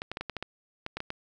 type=clicks; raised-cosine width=0.3 ms; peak=-18 dBFS; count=11; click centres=0.019 / 0.116 / 0.171 / 0.21 / 0.297 / 0.367 / 0.426 / 0.864 / 0.97 / 1.004 / 1.104 s; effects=none